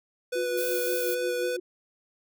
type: tone with vibrato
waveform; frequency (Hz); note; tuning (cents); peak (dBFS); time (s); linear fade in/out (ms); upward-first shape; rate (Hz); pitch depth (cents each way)
square; 493.9; B4; 0; -28; 0.32-1.57; 10; square; 3.6; 9
type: tone with tremolo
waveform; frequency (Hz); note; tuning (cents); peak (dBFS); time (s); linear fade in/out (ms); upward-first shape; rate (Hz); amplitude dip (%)
sine; 359.4; F4; +50; -28; 0.35-1.6; 10; sine; 5.7; 70
type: noise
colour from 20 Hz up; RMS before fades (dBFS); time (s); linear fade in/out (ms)
violet; -34; 0.57-1.15; 10
effects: none